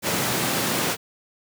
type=high-pass noise; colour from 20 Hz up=pink; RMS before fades=-24 dBFS; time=0.02-0.97 s; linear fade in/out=50 ms; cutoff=130 Hz; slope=24 dB/octave; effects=none